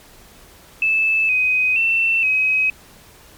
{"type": "tone with pitch steps", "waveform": "sine", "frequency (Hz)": [2623, 2510, 2684, 2538], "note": ["E7", "D#7", "E7", "D#7"], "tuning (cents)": [-9, 15, 31, 34], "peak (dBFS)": -14, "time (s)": [0.82, 2.7], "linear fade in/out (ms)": 2, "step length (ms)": 470, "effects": ["pink hiss -46 dBFS RMS until 3.37 s", "MP3 96 kbps"]}